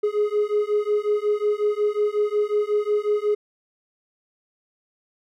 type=beating tone pair; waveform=triangle; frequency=415.3 / 420.8 Hz; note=G#4 / G#4; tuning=0 / +23 cents; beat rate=5.5 Hz; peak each=-20 dBFS; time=0.03-3.35 s; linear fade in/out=10 ms; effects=tanh soft clip ceiling -11 dBFS